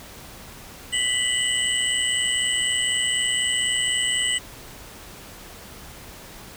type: tone cluster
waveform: sine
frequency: 1980 / 2904 / 3028 / 8070 Hz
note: B6 / F#7 / F#7 / B8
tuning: +4 / -33 / +39 / +36 cents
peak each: -26 dBFS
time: 0.92-4.39 s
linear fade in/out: 20 ms
effects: pink hiss -42 dBFS RMS until 6.56 s